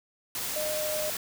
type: tone in noise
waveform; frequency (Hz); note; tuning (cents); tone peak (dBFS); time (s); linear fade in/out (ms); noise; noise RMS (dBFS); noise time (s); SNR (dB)
sine; 612; D#5; -29; -30; 0.56-1.1; 2; white; -33; 0.35-1.17; 0
effects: none